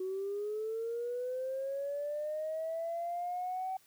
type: linear sweep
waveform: sine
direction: up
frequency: 370 to 762 Hz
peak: -33 dBFS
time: 0-3.77 s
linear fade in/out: 5 ms
effects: tanh soft clip ceiling -29 dBFS + white hiss -65 dBFS RMS until 3.86 s